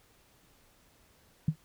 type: tone with exponential decay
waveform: sine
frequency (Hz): 155.7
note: D#3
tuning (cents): +2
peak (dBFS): -19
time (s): 1.48-1.56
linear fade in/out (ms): 5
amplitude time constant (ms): 16
effects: pink hiss -64 dBFS RMS until 1.64 s